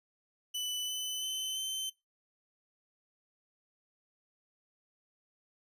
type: tone with pitch steps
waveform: sawtooth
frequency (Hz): 2988 / 3019 / 3051 / 3083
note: F#7 / F#7 / G7 / G7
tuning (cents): +16 / +34 / -48 / -29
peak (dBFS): -31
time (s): 0.54-1.9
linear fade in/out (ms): 10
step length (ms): 340
effects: noise-tail reverb RT60 0.2 s tail -21 dB re dry + resampled to 32000 Hz